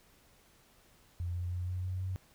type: tone with pitch steps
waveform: sine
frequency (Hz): 87.31 / 88.53 / 89.76 / 91.02 / 92.29 / 93.58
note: F2 / F2 / F2 / F#2 / F#2 / F#2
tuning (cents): 0 / +24 / +48 / -28 / -4 / +20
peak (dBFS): -33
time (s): 1.2-2.16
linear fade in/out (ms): 0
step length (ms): 160
effects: pink hiss -64 dBFS RMS until 2.34 s